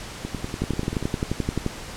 two click trains, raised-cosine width 3 ms, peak -15 / -10 dBFS, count 9 / 13, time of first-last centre 0.25-1.027 / 0.62-1.663 s, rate 10.3 / 11.5 Hz, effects pink hiss -37 dBFS RMS until 1.96 s + low-pass 9000 Hz 12 dB/octave

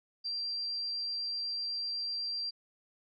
sine tone, 4723 Hz, D8, 9 cents sharp, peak -33 dBFS, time 0.24-2.51 s, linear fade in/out 20 ms, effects none

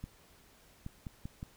clicks, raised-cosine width 5 ms, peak -28 dBFS, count 5, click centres 0.04 / 0.864 / 1.068 / 1.255 / 1.429 s, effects pink hiss -62 dBFS RMS until 1.56 s

